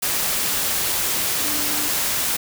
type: tone in noise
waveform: sine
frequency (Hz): 296.5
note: D4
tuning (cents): +17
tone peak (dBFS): -32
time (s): 1.43-1.89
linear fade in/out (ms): 10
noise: white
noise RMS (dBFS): -22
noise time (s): 0.02-2.37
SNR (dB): -13
effects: none